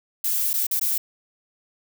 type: noise with dropouts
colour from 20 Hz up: violet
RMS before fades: -23 dBFS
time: 0.24-0.98 s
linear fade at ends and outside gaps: 5 ms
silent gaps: 0.532-0.538 / 0.668-0.711 / 0.796-0.812 s
effects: none